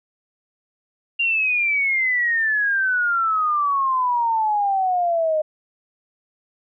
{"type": "exponential sweep", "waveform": "sine", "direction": "down", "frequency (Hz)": [2794, 611], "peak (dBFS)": -17, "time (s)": [1.19, 5.42], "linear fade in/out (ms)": 10, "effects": []}